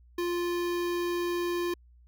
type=tone with notch filter; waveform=square; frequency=349.2 Hz; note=F4; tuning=in tune; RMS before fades=-30 dBFS; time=0.18-1.74 s; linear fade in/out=5 ms; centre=8200 Hz; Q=2; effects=added 60 Hz sine -54 dBFS peak until 2.07 s